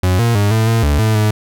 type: tone with pitch steps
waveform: 40% pulse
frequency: 91.6 / 117.3 / 102.2 / 111 / 114 / 72.7 / 109.5 / 106.9 Hz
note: F#2 / A#2 / G#2 / A2 / A#2 / D2 / A2 / A2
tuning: -17 / +11 / -27 / +16 / -38 / -17 / -8 / -49 cents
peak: -10 dBFS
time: 0.03-1.31 s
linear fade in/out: 5 ms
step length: 160 ms
effects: none